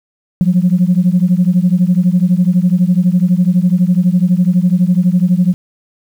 sine beating tone pair, 174.8 / 186.8 Hz, F3 / F#3, +2 / +17 cents, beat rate 12 Hz, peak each -10 / -11 dBFS, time 0.41-5.54 s, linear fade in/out 0 ms, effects tanh soft clip ceiling -2 dBFS + 7-bit

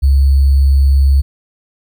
sine tone with sample-and-hold, 68.6 Hz, C#2, 17 cents flat, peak -6 dBFS, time 0.02-1.22 s, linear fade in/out 20 ms, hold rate 4410 Hz, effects none

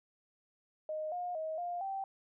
sine tone with pitch steps, 620 / 713 / 633 / 703 / 778 Hz, D#5 / F5 / D#5 / F5 / G5, -6 / +36 / +30 / +11 / -13 cents, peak -35 dBFS, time 0.89-2.04 s, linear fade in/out 2 ms, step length 230 ms, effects none

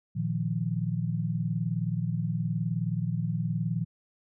sine chord, Bb suspended fourth, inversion none, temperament equal, 116.54 / 155.56 / 174.61 Hz, Bb2 / Eb3 / F3, 0 / 0 / 0 cents, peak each -31 dBFS, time 0.15-3.85 s, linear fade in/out 20 ms, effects none

